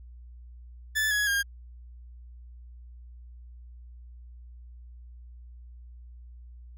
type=tone with pitch steps; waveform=40% pulse; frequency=1743 / 1677.8 / 1615 Hz; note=A6 / G#6 / G#6; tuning=-17 / +17 / -49 cents; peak=-23 dBFS; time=0.95-1.43 s; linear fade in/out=20 ms; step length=160 ms; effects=added 60 Hz sine -44 dBFS peak until 6.77 s